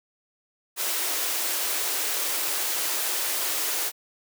white high-pass noise, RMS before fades -27 dBFS, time 0.76-3.92 s, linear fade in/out 50 ms, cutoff 290 Hz, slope 96 dB/octave, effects none

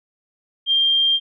sine tone, 3189 Hz, G7, 29 cents sharp, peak -14 dBFS, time 0.66-1.2 s, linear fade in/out 50 ms, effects none

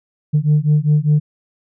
sine beating tone pair, 147.6 / 152.6 Hz, D3 / D#3, +9 / -33 cents, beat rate 5 Hz, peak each -13 / -13 dBFS, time 0.33-1.2 s, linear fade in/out 20 ms, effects tanh soft clip ceiling -7 dBFS

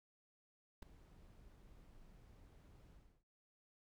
brown noise with ADSR envelope, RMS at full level -41 dBFS, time 0.82-3.24 s, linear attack 7 ms, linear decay 4 ms, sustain -21 dB, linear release 330 ms, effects none

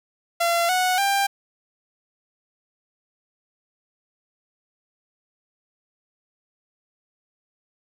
sawtooth tone with pitch steps, 683 / 736.3 / 793.7 Hz, F5 / F#5 / G5, -39 / -9 / +21 cents, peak -15 dBFS, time 0.4-1.27 s, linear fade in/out 10 ms, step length 290 ms, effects none

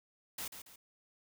white noise with echo, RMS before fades -41 dBFS, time 0.38-0.48 s, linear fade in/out 5 ms, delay 140 ms, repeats 2, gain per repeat -8 dB, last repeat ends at 0.76 s, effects none

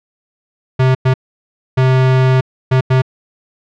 square tone bursts at uneven times, 130 Hz, C3, 11 cents flat, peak -9 dBFS, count 5, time 0.79-0.95 / 1.05-1.14 / 1.77-2.41 / 2.71-2.81 / 2.9-3.02 s, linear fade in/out 10 ms, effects low-pass 3000 Hz 12 dB/octave

